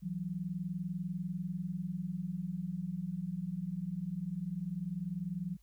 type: tone pair together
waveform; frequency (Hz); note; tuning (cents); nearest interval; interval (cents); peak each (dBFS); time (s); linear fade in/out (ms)
sine; 164.82 / 185; E3 / F#3; 0 / 0; major second; 200; -39 / -37; 0.02-5.57; 20
effects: added 50 Hz sine -61 dBFS peak until 5.62 s + white hiss -75 dBFS RMS until 5.62 s